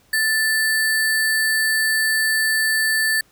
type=tone with sample-and-hold; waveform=sine; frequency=1760 Hz; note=A6; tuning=in tune; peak=-16 dBFS; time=0.13-3.21 s; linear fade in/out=5 ms; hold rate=6300 Hz; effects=pink hiss -57 dBFS RMS until 3.31 s